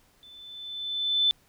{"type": "tone with level ramp", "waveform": "sine", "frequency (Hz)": 3520, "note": "A7", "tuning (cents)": 0, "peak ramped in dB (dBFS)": [-48, -18], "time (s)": [0.23, 1.31], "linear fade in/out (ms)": 0, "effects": ["pink hiss -63 dBFS RMS until 1.48 s"]}